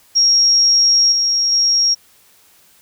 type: tone with level steps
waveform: sine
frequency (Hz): 5590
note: F8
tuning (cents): +1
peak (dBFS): -9 / -13 / -11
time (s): 0.15-1.95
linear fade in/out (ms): 20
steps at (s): 1.12 / 1.52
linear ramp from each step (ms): 2
effects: white hiss -51 dBFS RMS until 2.81 s